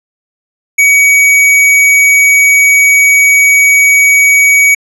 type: tone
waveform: square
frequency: 2260 Hz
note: C#7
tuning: 33 cents sharp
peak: -4 dBFS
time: 0.78-4.75 s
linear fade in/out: 10 ms
effects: low-pass 12000 Hz 12 dB/octave